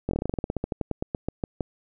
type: slowing click train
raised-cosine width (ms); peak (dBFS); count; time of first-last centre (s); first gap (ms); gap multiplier
2; -13; 22; 0.09-1.608; 21; 1.11
effects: none